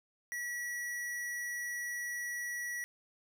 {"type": "tone", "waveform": "square", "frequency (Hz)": 1934, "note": "B6", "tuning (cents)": -37, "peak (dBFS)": -37, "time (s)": [0.32, 2.84], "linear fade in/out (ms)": 0, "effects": []}